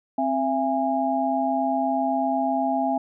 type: tone cluster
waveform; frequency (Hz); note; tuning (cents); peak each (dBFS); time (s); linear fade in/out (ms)
sine; 263.8 / 673 / 821; C4 / E5 / G#5; +14 / +36 / -20; -25; 0.18-2.98; 5
effects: none